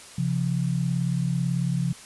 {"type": "tone pair together", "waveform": "sine", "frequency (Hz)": [133.9, 172.06], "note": ["C3", "F3"], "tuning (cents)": [40, -26], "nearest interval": "major third", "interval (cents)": 434, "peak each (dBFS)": -25, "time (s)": [0.18, 1.93], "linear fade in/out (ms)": 5, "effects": ["white hiss -45 dBFS RMS until 2.05 s", "resampled to 24000 Hz"]}